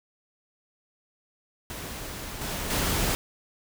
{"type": "noise with level steps", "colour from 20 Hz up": "pink", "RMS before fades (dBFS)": [-37, -32, -26], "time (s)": [1.7, 3.15], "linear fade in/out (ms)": 0, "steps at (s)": [2.41, 2.7], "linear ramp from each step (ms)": 5, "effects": []}